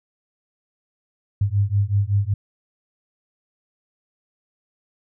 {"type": "beating tone pair", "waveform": "sine", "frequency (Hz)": [98.4, 103.7], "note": ["G2", "G#2"], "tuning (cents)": [7, -2], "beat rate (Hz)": 5.3, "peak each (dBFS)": -20, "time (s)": [1.41, 2.34], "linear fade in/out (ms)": 5, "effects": []}